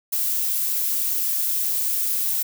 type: noise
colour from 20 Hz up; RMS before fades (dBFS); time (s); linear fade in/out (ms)
violet; -23; 0.12-2.43; 10
effects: none